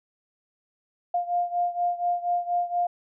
sine beating tone pair, 702 / 706.2 Hz, F5 / F5, +9 / +19 cents, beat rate 4.2 Hz, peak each -25 / -28 dBFS, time 1.14-2.87 s, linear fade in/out 5 ms, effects none

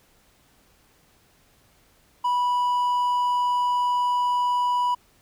triangle tone, 982 Hz, B5, 10 cents flat, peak -18 dBFS, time 2.24-4.95 s, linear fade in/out 10 ms, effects pink hiss -60 dBFS RMS until 5.21 s

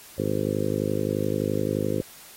harmonic tone, 51.6 Hz, G#1, 10 cents flat, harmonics 2 / 3 / 4 / 5 / 6 / 7 / 8 / 9 / 10, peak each -32 / -32 / -32 / -32 / -32 / -32 / -32 / -32 / -32 dBFS, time 0.18-2.02 s, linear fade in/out 5 ms, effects white hiss -47 dBFS RMS until 2.36 s + AAC 48 kbps

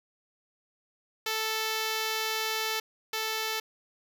5% pulse tone pair in turn, 440 / 440 Hz, A4 / A4, 0 / 0 cents, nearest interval unison, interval 0 cents, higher neither, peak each -17 / -18 dBFS, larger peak first, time 1.26-2.8 / 3.13-3.6 s, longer first, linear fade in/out 5 ms, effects none

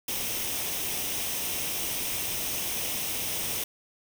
white noise with comb filter, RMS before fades -31 dBFS, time 0.08-3.64 s, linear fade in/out 5 ms, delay 0.34 ms, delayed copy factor +0.5, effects none

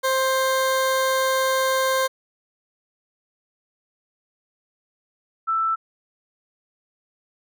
20% pulse / sine tone pair in turn, 526 / 1325.4 Hz, C5 / E6, +9 / +9 cents, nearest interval octave + major third, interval 1600 cents, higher second, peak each -14 / -19 dBFS, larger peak first, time 0.03-2.08 / 5.47-5.76 s, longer first, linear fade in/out 20 ms, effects none

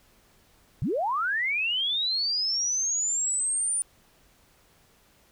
sine linear sweep, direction up, 98 to 9397 Hz, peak -24 dBFS, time 0.82-3.82 s, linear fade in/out 0 ms, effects pink hiss -61 dBFS RMS until 5.31 s

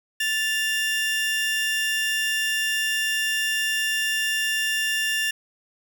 40% pulse tone pair together, 1755.3 / 2794 Hz, A6 / F7, -5 / 0 cents, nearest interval minor sixth, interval 805 cents, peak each -24 dBFS, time 0.2-5.31 s, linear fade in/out 5 ms, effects none

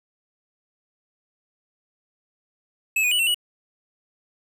square tone with pitch steps, 2596 / 2472 / 2948 / 2711 / 2928 Hz, E7 / D#7 / F#7 / E7 / F#7, -27 / -12 / -7 / +48 / -19 cents, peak -19 dBFS, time 2.96-3.345 s, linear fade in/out 5 ms, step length 77 ms, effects none

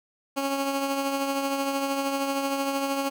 15% pulse tone with tremolo, 275.3 Hz, C#4, 12 cents flat, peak -17 dBFS, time 0.36-3.1 s, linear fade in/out 20 ms, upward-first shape triangle, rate 13 Hz, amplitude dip 45%, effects none

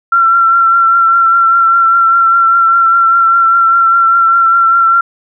sine tone with vibrato, 1359 Hz, F6, 48 cents flat, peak -5 dBFS, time 0.12-5.01 s, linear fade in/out 5 ms, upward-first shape triangle, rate 5 Hz, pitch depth 28 cents each way, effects none

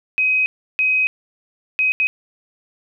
sine tone bursts at uneven times, 2525 Hz, D#7, 25 cents sharp, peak -14 dBFS, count 4, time 0.18-0.46 / 0.79-1.07 / 1.79-1.92 / 2-2.07 s, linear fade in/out 0 ms, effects none

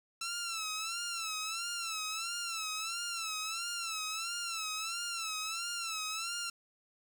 10% pulse tone with vibrato, 1334 Hz, E6, 20 cents sharp, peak -27 dBFS, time 0.21-6.5 s, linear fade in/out 5 ms, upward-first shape sine, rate 1.5 Hz, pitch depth 92 cents each way, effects 9-bit

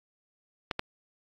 clicks, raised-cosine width 0.3 ms, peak -13 dBFS, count 2, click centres 0.712 / 0.794 s, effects AAC 64 kbps

